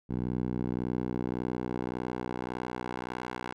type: tone with band-pass filter sweep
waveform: 10% pulse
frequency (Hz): 61.74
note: B1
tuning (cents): 0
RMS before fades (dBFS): -34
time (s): 0.09-3.54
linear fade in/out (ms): 20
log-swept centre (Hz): 180 to 1200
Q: 0.74
effects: none